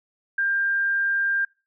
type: tone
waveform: sine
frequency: 1595 Hz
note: G6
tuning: 30 cents sharp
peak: -20 dBFS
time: 0.38-1.45 s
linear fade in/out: 5 ms
effects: noise-tail reverb RT60 0.3 s tail -24 dB re dry